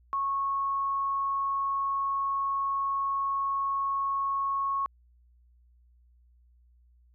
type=tone; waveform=sine; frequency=1100 Hz; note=C#6; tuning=14 cents flat; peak=-26 dBFS; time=0.13-4.86 s; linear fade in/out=0 ms; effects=added 60 Hz sine -58 dBFS peak until 7.14 s